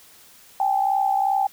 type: tone pair together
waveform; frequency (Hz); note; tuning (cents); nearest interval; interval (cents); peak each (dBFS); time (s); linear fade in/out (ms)
sine; 784.3 / 847; G5 / G#5; +1 / +34; minor second; 133; -19 / -24; 0.6-1.47; 2
effects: white hiss -50 dBFS RMS until 1.52 s